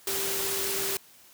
sine tone in noise, 392 Hz, G4, in tune, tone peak -35 dBFS, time 0.07-0.97 s, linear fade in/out 2 ms, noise white, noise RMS -30 dBFS, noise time 0.07-0.97 s, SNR -8 dB, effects white hiss -55 dBFS RMS until 1.33 s + high-pass 60 Hz 12 dB/octave

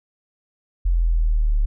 sine linear sweep, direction down, 43.65 to 35.91 Hz, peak -15 dBFS, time 0.85-1.66 s, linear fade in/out 10 ms, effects none

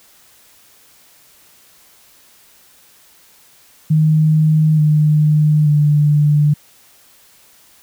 sine tone with pitch steps, 155.6 / 151.87 / 148.23 Hz, D#3 / D#3 / D3, 0 / -42 / +16 cents, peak -9 dBFS, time 3.9-6.54 s, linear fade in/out 10 ms, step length 880 ms, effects white hiss -49 dBFS RMS until 7.82 s

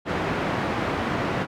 pink band-pass noise, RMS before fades -26 dBFS, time 0.05-1.47 s, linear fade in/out 50 ms, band 120 to 1900 Hz, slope 12 dB/octave, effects none

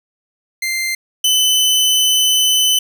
sawtooth tone pair in turn, 2088 / 3025 Hz, C7 / F#7, -4 / +38 cents, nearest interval tritone, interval 642 cents, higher second, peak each -14 / -8 dBFS, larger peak second, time 0.62-0.95 / 1.24-2.79 s, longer second, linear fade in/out 5 ms, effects none

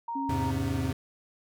sine tone, 932.3 Hz, A#5, in tune, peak -31 dBFS, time 0.08-0.51 s, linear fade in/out 5 ms
sine tone with vibrato, 270 Hz, C#4, 45 cents flat, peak -31 dBFS, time 0.15-0.92 s, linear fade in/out 10 ms, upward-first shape square, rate 2.4 Hz, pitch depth 24 cents each way
square chord, E augmented, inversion none, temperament equal with one note detuned, 82.41 / 103.83 / 132.03 Hz, E2 / G#2 / B#2, 0 / 0 / +16 cents, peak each -34 dBFS, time 0.29-0.93 s, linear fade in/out 5 ms
effects none

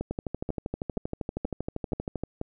two click trains, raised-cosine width 2 ms, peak -17 / -17 dBFS, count 28 / 6, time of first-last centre 0.11-2.236 / 0.01-2.414 s, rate 12.7 / 2.08 Hz, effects none

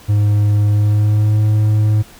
triangle tone with pitch glide, 103.83 to 106.75 Hz, G#2 to G#2, 0 to +48 cents, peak -8 dBFS, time 0.08-2.03 s, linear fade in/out 20 ms, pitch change +48 cents, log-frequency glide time 0.71-1.41 s, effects pink hiss -42 dBFS RMS until 2.19 s

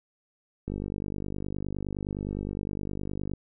click train, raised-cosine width 3 ms, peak -20 dBFS, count 133, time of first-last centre 0.68-3.336 s, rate 49.7 Hz, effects none

